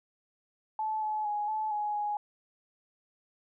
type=tone with pitch steps; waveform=sine; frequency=868 / 857 / 833 / 865 / 837 / 832 Hz; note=A5 / A5 / G#5 / A5 / G#5 / G#5; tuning=-24 / -46 / +5 / -30 / +13 / +3 cents; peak=-29 dBFS; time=0.79-2.17 s; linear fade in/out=2 ms; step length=230 ms; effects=none